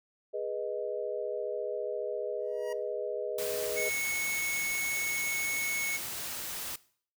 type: chord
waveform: sine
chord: G# minor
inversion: none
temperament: equal with one note detuned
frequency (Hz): 415.3 / 489.9 / 622.3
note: G#4 / B4 / D#5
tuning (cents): 0 / -14 / 0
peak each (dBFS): -36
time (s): 0.33-3.9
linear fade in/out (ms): 20
type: tone with exponential growth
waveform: 25% pulse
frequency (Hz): 954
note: A#5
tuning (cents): +40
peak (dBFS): -36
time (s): 2.39-2.73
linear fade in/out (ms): 5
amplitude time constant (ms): 72
type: noise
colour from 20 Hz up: white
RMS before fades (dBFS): -38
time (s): 3.38-6.76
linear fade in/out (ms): 5
type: tone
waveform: square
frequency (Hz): 2200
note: C#7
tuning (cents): -14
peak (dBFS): -31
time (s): 3.76-5.98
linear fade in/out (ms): 20
effects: noise-tail reverb RT60 0.5 s tail -19 dB re dry